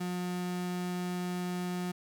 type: tone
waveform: 35% pulse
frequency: 179.2 Hz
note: F3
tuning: 45 cents sharp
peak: -31 dBFS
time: 0-1.92 s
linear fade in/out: 10 ms
effects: 10-bit